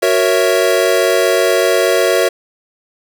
square chord, F# dominant seventh, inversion none, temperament equal, 370 / 466.2 / 554.4 / 659.3 Hz, F#4 / A#4 / C#5 / E5, 0 / 0 / 0 / 0 cents, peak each -17 dBFS, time 0.02-2.29 s, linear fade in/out 10 ms, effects none

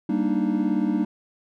triangle chord, Eb major seventh, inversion first, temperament equal, 196 / 233.1 / 293.7 / 311.1 Hz, G3 / Bb3 / D4 / Eb4, 0 / 0 / 0 / 0 cents, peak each -24 dBFS, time 0.09-1.05 s, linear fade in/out 5 ms, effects none

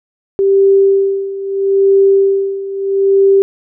sine tone with tremolo, 392 Hz, G4, in tune, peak -5 dBFS, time 0.39-3.42 s, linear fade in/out 0 ms, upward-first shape sine, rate 0.77 Hz, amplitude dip 80%, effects none

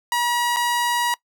sawtooth tone with dropouts, 960 Hz, B5, 49 cents flat, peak -15 dBFS, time 0.12-1.14 s, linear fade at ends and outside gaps 1 ms, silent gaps 0.562-0.568 s, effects noise-tail reverb RT60 0.1 s tail -22 dB re dry

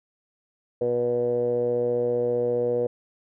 10% pulse tone with low-pass filter, 121 Hz, B2, 35 cents flat, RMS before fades -24 dBFS, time 0.81-2.87 s, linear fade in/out 5 ms, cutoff 510 Hz, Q 9.3, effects none

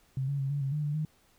sine tone with pitch steps, 132.8 / 140.9 / 136 / 143.3 / 135.9 / 150.1 / 146.9 / 154.4 Hz, C3 / C#3 / C#3 / D3 / C#3 / D3 / D3 / D#3, +26 / +29 / -33 / -42 / -34 / +38 / +1 / -13 cents, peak -28 dBFS, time 0.17-1.05 s, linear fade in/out 2 ms, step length 110 ms, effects pink hiss -65 dBFS RMS until 1.38 s

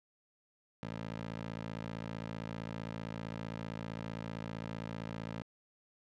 15% pulse tone with high-pass filter, 55.4 Hz, A1, 13 cents sharp, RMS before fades -42 dBFS, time 0.83-5.42 s, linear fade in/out 0 ms, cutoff 140 Hz, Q 0.78, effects low-pass 4000 Hz 12 dB/octave

